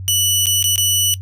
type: tone with dropouts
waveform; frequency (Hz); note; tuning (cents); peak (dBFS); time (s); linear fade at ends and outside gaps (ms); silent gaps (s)
15% pulse; 2960; F#7; 0; -6; 0.08-1.14; 0; 0.458-0.468 / 0.627-0.641 / 0.759-0.779
effects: noise-tail reverb RT60 0.1 s tail -19 dB re dry + added 94 Hz sine -26 dBFS peak until 1.21 s